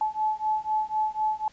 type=beating tone pair; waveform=sine; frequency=860 / 864 Hz; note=A5 / A5; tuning=-40 / -32 cents; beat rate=4 Hz; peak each=-27 dBFS; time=0.01-1.48 s; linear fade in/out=2 ms; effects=pink hiss -57 dBFS RMS until 1.52 s + resampled to 16000 Hz